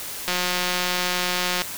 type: click train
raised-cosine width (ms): 0.2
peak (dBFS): -6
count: 242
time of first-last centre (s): 0.28-1.619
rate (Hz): 180
effects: white hiss -33 dBFS RMS until 1.77 s